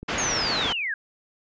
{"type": "click train", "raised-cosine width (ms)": 3, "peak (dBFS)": -23, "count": 4, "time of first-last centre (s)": [0.03, 0.659], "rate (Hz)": 4.77}
{"type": "low-pass noise", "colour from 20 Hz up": "white", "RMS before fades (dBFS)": -28, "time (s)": [0.08, 0.73], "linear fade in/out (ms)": 10, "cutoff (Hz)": 2300, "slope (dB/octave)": 12}
{"type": "linear sweep", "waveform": "sine", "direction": "down", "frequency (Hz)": [6670, 1571], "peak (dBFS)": -25, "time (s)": [0.18, 0.94], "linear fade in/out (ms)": 2}
{"effects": ["resampled to 16000 Hz"]}